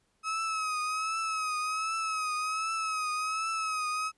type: tone with vibrato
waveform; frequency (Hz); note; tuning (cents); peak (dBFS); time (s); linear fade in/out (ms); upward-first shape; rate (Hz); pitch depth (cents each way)
35% pulse; 1279; D#6; +47; -28; 0.23-4.12; 50; triangle; 1.3; 63
effects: pink hiss -73 dBFS RMS until 4.17 s + resampled to 24000 Hz